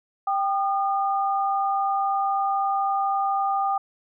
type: tone pair together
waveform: sine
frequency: 786 / 1218.1 Hz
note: G5 / D#6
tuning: +4 / -37 cents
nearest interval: minor sixth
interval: 759 cents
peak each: -22 / -26 dBFS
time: 0.27-3.78 s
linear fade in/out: 5 ms
effects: none